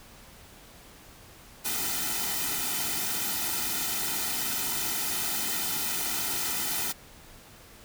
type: noise with comb filter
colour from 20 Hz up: white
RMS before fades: -30 dBFS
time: 1.64-6.93 s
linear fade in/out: 20 ms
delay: 1.8 ms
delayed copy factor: -0.9
effects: pink hiss -51 dBFS RMS until 7.84 s